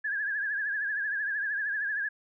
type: tone with vibrato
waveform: sine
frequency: 1665 Hz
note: G#6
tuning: 4 cents sharp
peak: -28 dBFS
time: 0.04-2.09 s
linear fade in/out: 10 ms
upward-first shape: triangle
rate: 13 Hz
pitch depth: 100 cents each way
effects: none